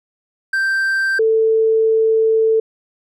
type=tone pair in turn; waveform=triangle / sine; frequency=1568 / 444 Hz; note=G6 / A4; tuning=0 / +16 cents; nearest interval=octave + minor seventh; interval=2184 cents; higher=first; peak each=-13 / -11 dBFS; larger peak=second; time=0.53-1.19 / 1.19-2.6 s; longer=second; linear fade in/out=5 ms; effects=none